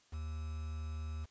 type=tone with quantisation; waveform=triangle; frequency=77.78 Hz; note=D#2; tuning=in tune; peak=-36 dBFS; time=0.12-1.26 s; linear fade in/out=20 ms; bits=9; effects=white hiss -68 dBFS RMS until 1.3 s + resampled to 16000 Hz